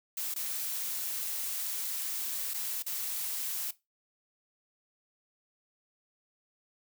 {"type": "noise with dropouts", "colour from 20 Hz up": "blue", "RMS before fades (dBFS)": -35, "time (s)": [0.17, 3.71], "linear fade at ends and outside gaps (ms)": 5, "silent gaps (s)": [[0.341, 0.36], [2.537, 2.541], [2.825, 2.862]], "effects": ["noise-tail reverb RT60 0.2 s tail -17 dB re dry"]}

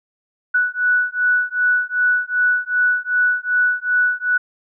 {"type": "beating tone pair", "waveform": "sine", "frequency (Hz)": [1477, 1479.6], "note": ["F#6", "F#6"], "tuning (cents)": [-3, 0], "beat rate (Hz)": 2.6, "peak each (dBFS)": -18, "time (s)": [0.54, 4.38], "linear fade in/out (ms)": 10, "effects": []}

